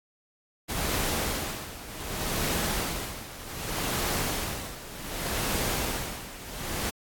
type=noise with tremolo; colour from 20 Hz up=pink; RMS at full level=-28 dBFS; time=0.68-6.91 s; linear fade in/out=20 ms; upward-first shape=sine; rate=0.66 Hz; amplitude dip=80%; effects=AAC 64 kbps